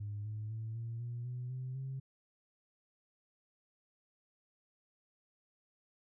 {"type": "tone with pitch steps", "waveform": "sine", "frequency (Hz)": [103.4, 107.23, 111.21, 115.33, 119.6, 124.03, 128.63, 133.4], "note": ["G#2", "A2", "A2", "A#2", "A#2", "B2", "C3", "C3"], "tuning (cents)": [-7, -44, 19, -18, 45, 8, -29, 34], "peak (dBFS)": -37, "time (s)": [0, 2], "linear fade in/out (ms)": 10, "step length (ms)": 250, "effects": ["tanh soft clip ceiling -34 dBFS"]}